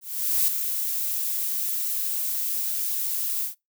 violet noise with ADSR envelope, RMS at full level -20 dBFS, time 0.01-3.55 s, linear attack 470 ms, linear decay 3 ms, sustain -7 dB, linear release 120 ms, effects noise-tail reverb RT60 0.2 s tail -24 dB re dry

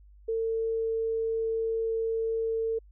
sine tone, 450.3 Hz, A4, 40 cents sharp, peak -26 dBFS, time 0.28-2.79 s, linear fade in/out 10 ms, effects added 50 Hz sine -51 dBFS peak until 2.91 s

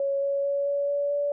sine tone with pitch steps, 554.4 / 558.6 / 562.8 / 567 / 571.3 / 575.6 Hz, C#5 / C#5 / C#5 / C#5 / D5 / D5, 0 / +13 / +26 / +39 / -48 / -35 cents, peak -23 dBFS, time 0-1.32 s, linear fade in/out 2 ms, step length 220 ms, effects none

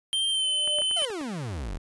square tone with pitch glide, 3153 to 3056 Hz, G7 to G7, +9 to -45 cents, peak -24 dBFS, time 0.13-1.05 s, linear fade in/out 0 ms, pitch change -54 cents, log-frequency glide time 0.3-0.46 s
sine tone with exponential growth, 597 Hz, D5, 28 cents sharp, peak -28 dBFS, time 0.3-0.81 s, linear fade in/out 5 ms, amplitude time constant 110 ms
clicks, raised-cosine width 0.5 ms, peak -25 dBFS, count 7, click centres 0.676 / 0.786 / 0.819 / 0.912 / 1.02 / 1.103 / 1.212 s
40% pulse exponential sweep, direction down, 740 to 37.63 Hz, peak -30 dBFS, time 0.96-1.78 s, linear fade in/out 10 ms
effects resampled to 24000 Hz

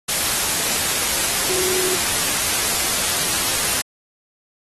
sine tone in noise, 370 Hz, F#4, in tune, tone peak -25 dBFS, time 1.49-1.96 s, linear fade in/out 10 ms, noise white, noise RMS -20 dBFS, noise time 0.08-3.82 s, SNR -8 dB, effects AAC 32 kbps

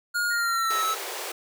square tone with pitch glide, 1427 to 1301 Hz, F6 to E6, +37 to -23 cents, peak -24 dBFS, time 0.14-0.95 s, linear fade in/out 20 ms, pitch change -160 cents, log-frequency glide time 0.31-0.8 s
sine tone, 1864.7 Hz, A#6, in tune, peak -33 dBFS, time 0.3-0.83 s, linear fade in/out 20 ms
pink high-pass noise, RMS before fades -34 dBFS, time 0.7-1.32 s, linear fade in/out 5 ms, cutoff 350 Hz, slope 96 dB/octave
effects none

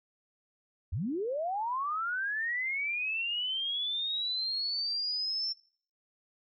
sine linear sweep, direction up, 65.7 to 5400 Hz, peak -30 dBFS, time 0.92-5.53 s, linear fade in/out 10 ms, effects noise-tail reverb RT60 0.5 s tail -22 dB re dry

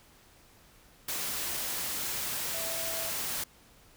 sine tone in noise, 658 Hz, E5, 3 cents flat, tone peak -40 dBFS, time 2.54-3.1 s, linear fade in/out 5 ms, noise white, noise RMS -34 dBFS, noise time 1.08-3.44 s, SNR -9 dB, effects pink hiss -59 dBFS RMS until 3.96 s

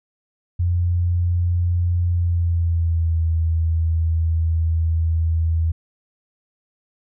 sine tone with pitch glide, 87.5 to 81.64 Hz, F2 to E2, +4 to -16 cents, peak -16 dBFS, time 0.59-5.72 s, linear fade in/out 10 ms, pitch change -120 cents, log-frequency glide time 2.07-3.21 s, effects none

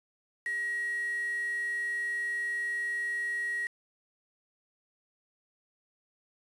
sine tone with quantisation, 1900 Hz, A#6, 33 cents sharp, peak -30 dBFS, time 0.46-3.67 s, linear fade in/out 2 ms, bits 7, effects resampled to 24000 Hz

